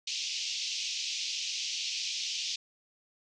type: band-pass noise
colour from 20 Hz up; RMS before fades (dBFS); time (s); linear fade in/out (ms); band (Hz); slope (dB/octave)
white; -35; 0.07-2.56; 5; 2500 to 6200; 48
effects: none